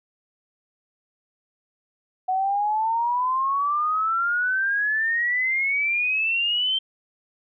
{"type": "exponential sweep", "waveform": "sine", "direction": "up", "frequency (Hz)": [740, 3136], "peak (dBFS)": -20, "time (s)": [2.28, 6.79], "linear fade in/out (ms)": 10, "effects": []}